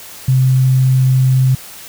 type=tone; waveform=sine; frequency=130.3 Hz; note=C3; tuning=7 cents flat; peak=-8 dBFS; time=0.28-1.55 s; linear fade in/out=5 ms; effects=white hiss -34 dBFS RMS until 1.88 s